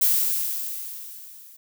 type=noise with level ramp; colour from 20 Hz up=violet; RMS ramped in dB=-18 to -48 dBFS; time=0.01-1.57 s; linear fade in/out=10 ms; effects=none